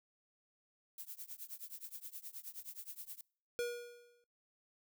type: noise with tremolo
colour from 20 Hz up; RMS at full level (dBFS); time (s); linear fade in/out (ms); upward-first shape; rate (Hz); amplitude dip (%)
violet; -45; 0.98-3.21; 2; triangle; 9.5; 100
type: tone with exponential decay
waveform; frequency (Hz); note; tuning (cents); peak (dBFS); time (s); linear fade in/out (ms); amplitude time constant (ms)
square; 480; B4; -49; -34; 3.59-4.24; 0; 140
effects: noise-tail reverb RT60 0.5 s tail -26 dB re dry